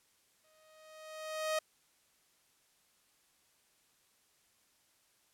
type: tone with exponential growth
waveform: sawtooth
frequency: 626 Hz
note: D#5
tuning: 10 cents sharp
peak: -26 dBFS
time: 0.44-1.59 s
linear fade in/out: 5 ms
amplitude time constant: 250 ms
effects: white hiss -71 dBFS RMS until 5.33 s + low-pass 12000 Hz 12 dB/octave